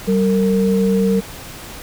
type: tone pair together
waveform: sine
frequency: 192.56 / 457.7 Hz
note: G3 / A#4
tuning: -31 / -32 cents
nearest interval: octave + minor third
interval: 1499 cents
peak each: -14 / -17 dBFS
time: 0.07-1.21 s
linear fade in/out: 20 ms
effects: pink hiss -34 dBFS RMS until 1.82 s